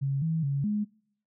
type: tone with pitch steps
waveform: sine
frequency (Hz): 137.5 / 161.8 / 139.6 / 209.1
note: C#3 / E3 / C#3 / G#3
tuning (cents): -14 / -32 / +13 / +12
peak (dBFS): -25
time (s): 0.01-0.85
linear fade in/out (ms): 20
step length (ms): 210
effects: noise-tail reverb RT60 0.7 s tail -26 dB re dry